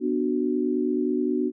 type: chord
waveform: sine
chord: B minor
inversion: none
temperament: just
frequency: 246.9 / 296.3 / 370.4 Hz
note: B3 / D4 / F#4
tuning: 0 / +15 / +2 cents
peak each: -26 dBFS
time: 0-1.52 s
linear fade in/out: 50 ms
effects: none